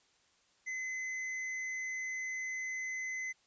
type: tone with tanh clipping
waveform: sine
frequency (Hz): 2040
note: C7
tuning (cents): -44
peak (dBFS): -38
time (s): 0.66-3.33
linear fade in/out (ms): 20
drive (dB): 12
effects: white hiss -70 dBFS RMS until 3.46 s + resampled to 16000 Hz